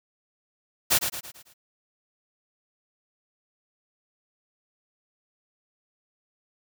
white noise with echo, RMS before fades -20 dBFS, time 0.9-0.99 s, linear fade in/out 20 ms, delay 110 ms, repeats 5, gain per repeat -7 dB, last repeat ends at 1.54 s, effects none

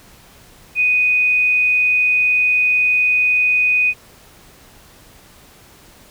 sine tone, 2489 Hz, D#7, in tune, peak -12 dBFS, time 0.75-3.94 s, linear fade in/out 50 ms, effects pink hiss -46 dBFS RMS until 6.1 s

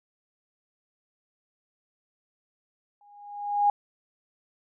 sine tone with exponential growth, 820 Hz, G#5, 22 cents flat, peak -16 dBFS, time 3.01-3.7 s, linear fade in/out 2 ms, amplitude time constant 150 ms, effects none

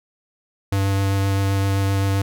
square tone with vibrato, 98 Hz, G2, in tune, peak -18 dBFS, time 0.72-2.22 s, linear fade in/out 5 ms, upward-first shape sine, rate 7.7 Hz, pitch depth 10 cents each way, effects none

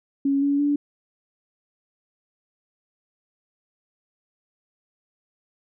sine tone with pitch steps, 277.2 / 283 / 289 Hz, C#4 / C#4 / D4, 0 / +36 / -28 cents, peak -18 dBFS, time 0.25-0.76 s, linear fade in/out 5 ms, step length 170 ms, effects none

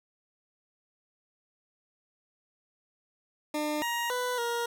20% pulse tone with pitch steps, 300.9 / 944 / 496.4 / 471.6 Hz, D4 / A#5 / B4 / A#4, +42 / +22 / +9 / +20 cents, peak -24 dBFS, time 3.54-4.66 s, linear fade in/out 5 ms, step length 280 ms, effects none

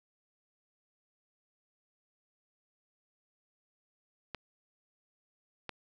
clicks, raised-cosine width 0.3 ms, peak -22 / -22 dBFS, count 2, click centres 4.347 / 5.693 s, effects none

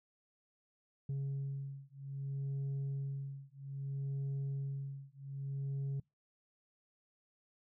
sine beating tone pair, 137.5 / 138.12 Hz, C#3 / C#3, -14 / -6 cents, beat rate 0.62 Hz, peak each -38 / -38 dBFS, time 1.09-6 s, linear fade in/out 5 ms, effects noise-tail reverb RT60 0.2 s tail -26 dB re dry + tanh soft clip ceiling -34 dBFS

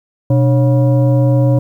sine tone with frequency modulation, 125.5 Hz, B2, 28 cents sharp, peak -8 dBFS, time 0.3-1.59 s, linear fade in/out 5 ms, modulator 423 Hz, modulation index 0.73, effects 8-bit

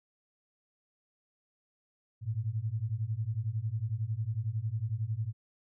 sine beating tone pair, 104.5 / 115.5 Hz, G#2 / A#2, +11 / -16 cents, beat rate 11 Hz, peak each -34 / -33 dBFS, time 2.21-5.33 s, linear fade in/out 50 ms, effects none

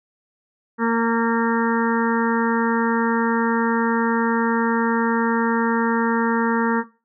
harmonic tone, 230 Hz, A#3, 23 cents flat, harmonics 1 / 2 / 4 / 5 / 6 / 7 / 8, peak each -19 / -23 / -25 / -28 / -27 / -31 / -30 dBFS, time 0.78-6.84 s, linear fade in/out 50 ms, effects noise-tail reverb RT60 0.3 s tail -17 dB re dry

